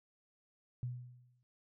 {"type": "tone with exponential decay", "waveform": "sine", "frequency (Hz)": 123.47, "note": "B2", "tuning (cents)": 0, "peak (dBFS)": -34, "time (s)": [0.83, 1.43], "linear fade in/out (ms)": 0, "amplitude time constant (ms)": 130, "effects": []}